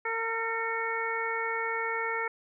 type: harmonic tone with a mistuned harmonic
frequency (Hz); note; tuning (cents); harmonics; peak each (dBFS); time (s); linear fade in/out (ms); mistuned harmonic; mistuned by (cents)
455.1; A#4; -42; 1 / 2 / 3 / 4 / 5; -35 / -35 / -35 / -35 / -35; 0.05-2.28; 5; 5; -50
effects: none